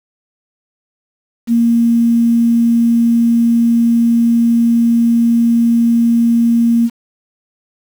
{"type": "tone with quantisation", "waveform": "sine", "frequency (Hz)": 233.1, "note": "A#3", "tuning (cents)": 0, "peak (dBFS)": -8, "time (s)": [1.47, 6.9], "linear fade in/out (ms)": 50, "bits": 6, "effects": []}